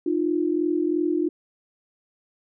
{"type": "tone pair together", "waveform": "sine", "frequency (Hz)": [307.1, 350], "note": ["D#4", "F4"], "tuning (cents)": [-23, 4], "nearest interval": "major second", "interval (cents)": 227, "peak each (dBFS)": -23, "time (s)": [0.06, 1.29], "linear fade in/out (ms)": 5, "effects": []}